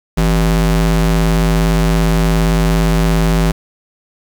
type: ring-modulated tone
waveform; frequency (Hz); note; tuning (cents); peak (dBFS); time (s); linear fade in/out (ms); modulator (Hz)
square; 107.7; A2; -37; -8; 0.17-3.52; 10; 58.2
effects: 7-bit